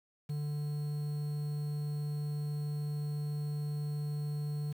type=tone with quantisation; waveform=triangle; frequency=147.7 Hz; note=D3; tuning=10 cents sharp; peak=-31 dBFS; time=0.29-4.73 s; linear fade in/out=10 ms; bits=9; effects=none